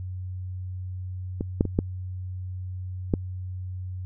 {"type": "clicks", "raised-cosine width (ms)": 3, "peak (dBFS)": [-14, -6, -16, -7, -7], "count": 5, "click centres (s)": [1.409, 1.609, 1.653, 1.789, 3.138], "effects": ["added 92 Hz sine -31 dBFS peak until 4.05 s"]}